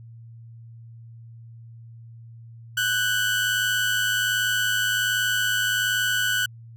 30% pulse tone pair together, 1484.7 / 1586 Hz, F#6 / G6, +6 / +20 cents, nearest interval minor second, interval 114 cents, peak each -19 / -26 dBFS, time 2.77-6.46 s, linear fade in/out 5 ms, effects added 115 Hz sine -41 dBFS peak until 6.76 s

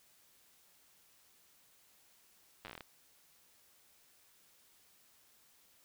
slowing click train, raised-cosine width 0.3 ms, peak -30 dBFS, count 10, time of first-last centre 2.65-2.808 s, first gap 9 ms, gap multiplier 1.16, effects white hiss -67 dBFS RMS until 5.84 s

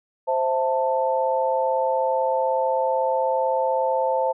sine chord, A minor, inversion first, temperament equal with one note detuned, 523.3 / 659.3 / 885.6 Hz, C5 / E5 / A5, 0 / 0 / +11 cents, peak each -22 / -27 / -23 dBFS, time 0.27-4.33 s, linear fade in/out 20 ms, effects none

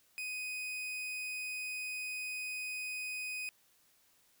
40% pulse tone, 2500 Hz, D#7, 8 cents sharp, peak -37 dBFS, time 0.18-3.49 s, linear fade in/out 0 ms, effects white hiss -69 dBFS RMS until 4.4 s

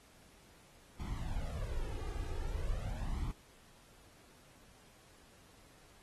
brown noise with flanger, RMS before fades -38 dBFS, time 0.99-3.32 s, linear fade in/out 10 ms, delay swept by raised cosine 0.9 to 2.5 ms, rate 0.43 Hz, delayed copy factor +0.85, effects pink hiss -63 dBFS RMS until 6.02 s + AAC 32 kbps

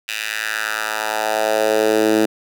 10% pulse tone with high-pass filter sweep, 108.7 Hz, A2, 21 cents flat, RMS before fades -19 dBFS, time 0.08-2.26 s, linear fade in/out 10 ms, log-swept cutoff 2500 to 290 Hz, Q 2.3, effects none

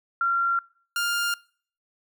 sine / sawtooth tone pair in turn, 1376 / 1403.3 Hz, F6 / F6, -26 / +8 cents, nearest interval unison, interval 34 cents, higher second, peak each -20 / -20 dBFS, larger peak neither, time 0.21-0.59 / 0.96-1.34 s, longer neither, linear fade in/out 2 ms, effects noise-tail reverb RT60 0.5 s tail -24 dB re dry

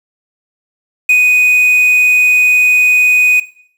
triangle tone with quantisation, 2489 Hz, D#7, in tune, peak -4 dBFS, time 1.09-3.4 s, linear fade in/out 5 ms, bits 5, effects noise-tail reverb RT60 0.6 s tail -17 dB re dry

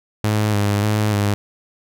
sawtooth tone with vibrato, 104.3 Hz, G#2, 8 cents sharp, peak -12 dBFS, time 0.24-1.34 s, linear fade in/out 0 ms, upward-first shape square, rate 1.7 Hz, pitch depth 34 cents each way, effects none

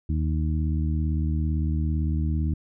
harmonic tone, 77.78 Hz, D#2, in tune, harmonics 1 / 2 / 3 / 4, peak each -23 / -29 / -33 / -35 dBFS, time 0.09-2.54 s, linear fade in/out 5 ms, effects none

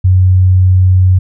sine tone, 92.5 Hz, F#2, in tune, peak -4 dBFS, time 0.04-1.19 s, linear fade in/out 10 ms, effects none

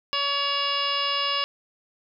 harmonic tone, 565 Hz, C#5, 33 cents sharp, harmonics 1 / 2 / 3 / 4 / 5 / 6 / 7 / 8 / 9, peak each -35 / -28 / -36 / -36 / -27 / -34 / -36 / -38 / -31 dBFS, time 0.13-1.44 s, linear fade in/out 0 ms, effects none

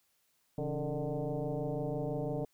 sine tone with frequency modulation, 160 Hz, D#3, 49 cents sharp, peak -32 dBFS, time 0.58-2.45 s, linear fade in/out 2 ms, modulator 147 Hz, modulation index 3.5, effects white hiss -74 dBFS RMS until 2.53 s

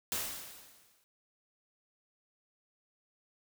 white noise with exponential decay, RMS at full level -33 dBFS, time 0.12-1.04 s, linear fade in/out 0 ms, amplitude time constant 200 ms, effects none

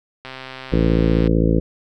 click train, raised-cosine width 0.3 ms, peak -17 dBFS, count 135, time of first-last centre 0.25-1.273 s, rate 131 Hz
harmonic tone, 55.6 Hz, A1, 19 cents sharp, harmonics 1 / 2 / 3 / 4 / 5 / 6 / 7 / 8 / 9 / 10, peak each -19 / -24 / -19 / -24 / -22 / -23 / -30 / -25 / -25 / -35 dBFS, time 0.72-1.6 s, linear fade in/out 5 ms
effects none

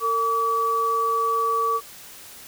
sine tone pair together, 454.5 / 1146 Hz, A#4 / D6, -44 / -43 cents, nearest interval octave + major third, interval 1601 cents, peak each -27 / -20 dBFS, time 0-1.81 s, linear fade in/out 50 ms, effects white hiss -43 dBFS RMS until 2.47 s

